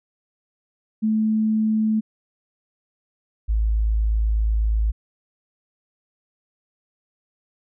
sine tone pair in turn, 217.7 / 54.11 Hz, A3 / A1, -18 / -28 cents, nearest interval 2 octaves, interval 2410 cents, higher first, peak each -17 dBFS, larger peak neither, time 1.02-2.01 / 3.48-4.92 s, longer second, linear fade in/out 20 ms, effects none

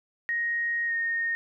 sine tone with pitch glide, 1873 to 1847.2 Hz, A#6 to A#6, +8 to -16 cents, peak -25 dBFS, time 0.29-1.35 s, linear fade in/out 0 ms, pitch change -24 cents, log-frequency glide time 0.86-0.93 s, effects none

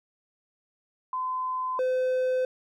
sine / triangle tone pair in turn, 1023 / 511.5 Hz, C6 / C5, -39 / -39 cents, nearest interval octave, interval 1200 cents, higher first, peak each -27 / -21 dBFS, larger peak second, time 1.13-1.79 / 1.79-2.45 s, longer neither, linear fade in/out 2 ms, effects none

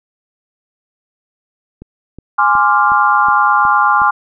click train, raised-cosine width 3 ms, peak -19 dBFS, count 7, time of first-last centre 1.82-4.018 s, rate 2.73 Hz
sine chord, D half-diminished seventh, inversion second, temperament equal, 830.6 / 1046.5 / 1174.7 / 1396.9 Hz, Ab5 / C6 / D6 / F6, 0 / 0 / 0 / 0 cents, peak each -14 dBFS, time 2.38-4.11 s, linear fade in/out 10 ms
effects none

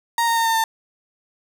35% pulse tone with pitch steps, 932.3 / 923.2 / 914.2 / 905.2 / 896.4 Hz, A#5 / A#5 / A#5 / A5 / A5, 0 / -17 / -34 / +49 / +32 cents, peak -15 dBFS, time 0.18-0.64 s, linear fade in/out 2 ms, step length 92 ms, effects 8-bit

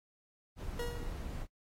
brown noise, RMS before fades -40 dBFS, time 0.56-1.47 s, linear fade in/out 50 ms
40% pulse tone with exponential decay, 477.9 Hz, A#4, 43 cents sharp, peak -34 dBFS, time 0.79-1.35 s, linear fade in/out 5 ms, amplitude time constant 120 ms
effects noise-tail reverb RT60 0.1 s tail -22 dB re dry + AAC 48 kbps

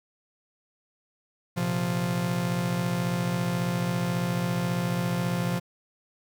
45% pulse chord, Bb suspended second, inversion none, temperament just, 116.54 / 131.11 / 174.81 Hz, Bb2 / C3 / F3, 0 / +4 / +2 cents, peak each -33 / -32 / -27 dBFS, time 1.56-5.6 s, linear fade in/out 20 ms, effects 10-bit

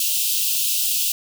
white high-pass noise, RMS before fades -21 dBFS, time 0-1.12 s, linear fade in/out 2 ms, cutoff 2600 Hz, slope 96 dB/octave, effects none

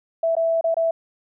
sine tone with dropouts, 659.3 Hz, E5, in tune, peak -17 dBFS, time 0.23-0.91 s, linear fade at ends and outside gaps 5 ms, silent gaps 0.353-0.366 / 0.611-0.641 / 0.744-0.767 s, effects none

